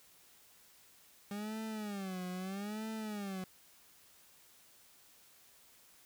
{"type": "tone with vibrato", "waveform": "40% pulse", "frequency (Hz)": 200.1, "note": "G3", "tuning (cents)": 36, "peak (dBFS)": -38, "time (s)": [1.31, 3.44], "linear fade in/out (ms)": 2, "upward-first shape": "sine", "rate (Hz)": 0.78, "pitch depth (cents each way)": 170, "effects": ["white hiss -63 dBFS RMS until 6.05 s"]}